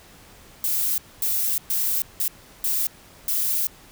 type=noise bursts at uneven times; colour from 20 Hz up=violet; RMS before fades=-23 dBFS; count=6; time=0.64-0.98 / 1.22-1.58 / 1.7-2.02 / 2.2-2.28 / 2.64-2.87 / 3.28-3.67 s; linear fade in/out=2 ms; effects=pink hiss -49 dBFS RMS until 3.91 s